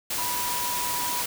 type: tone in noise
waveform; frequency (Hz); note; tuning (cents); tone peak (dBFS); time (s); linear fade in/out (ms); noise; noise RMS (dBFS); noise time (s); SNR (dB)
sine; 976; B5; -21; -30; 0.18-1.22; 5; white; -29; 0.1-1.26; -4
effects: none